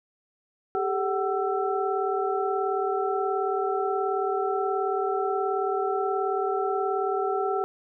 sine tone cluster, 393.1 / 431.7 / 753 / 1331 Hz, G4 / A4 / F#5 / E6, +5 / -33 / +30 / +16 cents, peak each -27 / -32 / -28 / -32 dBFS, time 0.75-7.64 s, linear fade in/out 0 ms, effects none

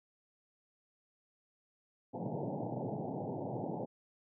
pink band-pass noise, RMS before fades -39 dBFS, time 2.13-3.86 s, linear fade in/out 20 ms, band 110 to 880 Hz, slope 96 dB/octave, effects none

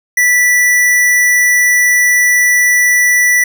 square tone, 1966 Hz, B6, 8 cents flat, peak -8 dBFS, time 0.17-3.44 s, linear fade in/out 5 ms, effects none

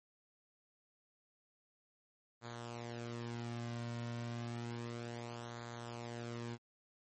sawtooth tone with flanger, 118.2 Hz, A#2, 24 cents sharp, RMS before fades -44 dBFS, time 2.41-6.58 s, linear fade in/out 50 ms, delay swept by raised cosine 0.36 to 2.46 ms, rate 0.31 Hz, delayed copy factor -0.55, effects MP3 32 kbps

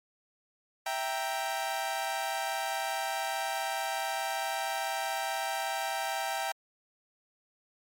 sawtooth chord, E diminished, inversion none, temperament equal, 659.3 / 784 / 932.3 Hz, E5 / G5 / Bb5, 0 / 0 / 0 cents, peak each -33 / -29 / -34 dBFS, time 0.86-6.52 s, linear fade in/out 5 ms, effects MP3 64 kbps

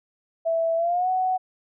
sine tone with pitch glide, 659.3 to 744.3 Hz, E5 to F#5, 0 to +10 cents, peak -20 dBFS, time 0.45-1.38 s, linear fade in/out 20 ms, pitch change +210 cents, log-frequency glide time 0.76-1.09 s, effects none

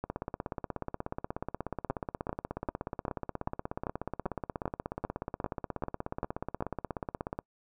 two click trains, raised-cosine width 1 ms, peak -17 / -20 dBFS, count 13 / 123, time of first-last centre 1.9-6.624 / 0.04-7.389 s, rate 2.54 / 16.6 Hz, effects noise-tail reverb RT60 0.1 s tail -26 dB re dry

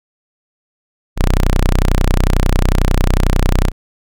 sawtooth tone, 31.1 Hz, B0, 13 cents sharp, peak -6 dBFS, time 1.16-3.72 s, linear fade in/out 50 ms, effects none

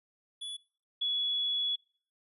square / sine tone pair in turn, 3418 / 3387 Hz, G#7 / G#7, +49 / +33 cents, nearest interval unison, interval 16 cents, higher first, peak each -38 / -28 dBFS, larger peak second, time 0.41-0.57 / 1.01-1.76 s, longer second, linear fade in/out 10 ms, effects noise-tail reverb RT60 0.5 s tail -25 dB re dry + resampled to 32000 Hz

